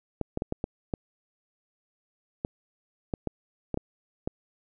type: clicks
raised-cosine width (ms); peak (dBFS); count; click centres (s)
2; -15; 12; 0.213 / 0.374 / 0.421 / 0.524 / 0.641 / 0.938 / 2.449 / 3.138 / 3.273 / 3.743 / 3.774 / 4.275
effects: none